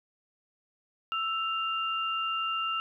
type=tone pair together; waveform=sine; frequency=1322.1 / 2794 Hz; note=E6 / F7; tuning=+5 / 0 cents; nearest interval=octave + minor second; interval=1295 cents; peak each=-30 / -32 dBFS; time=1.12-2.8 s; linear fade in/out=0 ms; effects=none